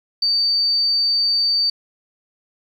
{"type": "tone", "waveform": "sine", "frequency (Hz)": 4601, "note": "D8", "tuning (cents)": -36, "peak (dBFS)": -15, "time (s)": [0.22, 1.7], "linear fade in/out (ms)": 5, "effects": ["8-bit"]}